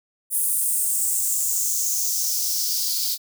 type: noise with high-pass filter sweep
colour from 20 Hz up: blue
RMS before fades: -23 dBFS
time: 0.3-3.18 s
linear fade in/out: 50 ms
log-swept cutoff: 10000 to 4400 Hz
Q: 3.9
effects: none